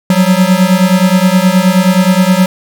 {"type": "beating tone pair", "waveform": "square", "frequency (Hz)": [180.6, 190.1], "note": ["F#3", "F#3"], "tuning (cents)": [-42, 47], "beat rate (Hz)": 9.5, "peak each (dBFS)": -10, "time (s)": [0.1, 2.46], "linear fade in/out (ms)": 2, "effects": []}